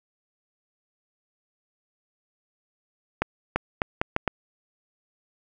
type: accelerating click train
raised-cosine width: 0.5 ms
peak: -7 dBFS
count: 6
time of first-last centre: 3.22-4.277 s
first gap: 340 ms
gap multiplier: 0.76
effects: none